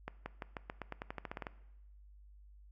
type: accelerating click train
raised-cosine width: 0.5 ms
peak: -25 dBFS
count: 15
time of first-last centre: 0.08-1.468 s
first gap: 180 ms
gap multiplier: 0.9
effects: noise-tail reverb RT60 0.9 s tail -18 dB re dry + added 50 Hz sine -55 dBFS peak until 2.71 s